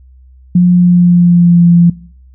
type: tone with pitch glide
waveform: sine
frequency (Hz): 178 to 172.04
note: F3 to F3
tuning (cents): +33 to -26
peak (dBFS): -3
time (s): 0.55-1.9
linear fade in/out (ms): 5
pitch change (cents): -59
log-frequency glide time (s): 0.72-1.65
effects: noise-tail reverb RT60 0.6 s tail -22 dB re dry + added 64 Hz sine -37 dBFS peak until 2.34 s